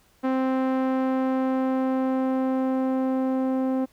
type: tone with low-pass filter sweep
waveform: sawtooth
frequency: 261.6 Hz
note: C4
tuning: in tune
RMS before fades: -24 dBFS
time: 0.23-3.86 s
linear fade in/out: 20 ms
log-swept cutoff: 1400 to 670 Hz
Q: 0.72
effects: pink hiss -61 dBFS RMS until 3.92 s